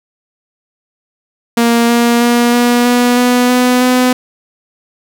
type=tone with pitch steps; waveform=sawtooth; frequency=234.1 / 236.5 / 239 / 241.5 / 244 / 246.6 / 249.2 / 251.8 Hz; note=A#3 / A#3 / A#3 / B3 / B3 / B3 / B3 / B3; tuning=+8 / +25 / +43 / -39 / -21 / -2 / +16 / +34 cents; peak=-4 dBFS; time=1.57-4.13 s; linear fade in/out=5 ms; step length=320 ms; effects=none